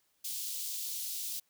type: high-pass noise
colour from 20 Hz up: white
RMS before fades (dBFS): -38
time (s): 0.24-1.4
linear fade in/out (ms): 10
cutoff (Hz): 3400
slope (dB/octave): 24
effects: white hiss -74 dBFS RMS until 1.49 s